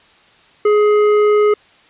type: tone with hard clipping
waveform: sine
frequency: 419.2 Hz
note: G#4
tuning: 16 cents sharp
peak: -11 dBFS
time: 0.65-1.54 s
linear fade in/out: 5 ms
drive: 9 dB
effects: white hiss -49 dBFS RMS until 1.89 s + resampled to 8000 Hz